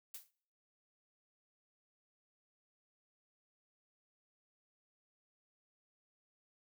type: noise with exponential decay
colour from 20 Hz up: blue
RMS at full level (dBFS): -43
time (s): 0.14-0.31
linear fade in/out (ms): 5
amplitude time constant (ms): 36
effects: noise-tail reverb RT60 0.6 s tail -24 dB re dry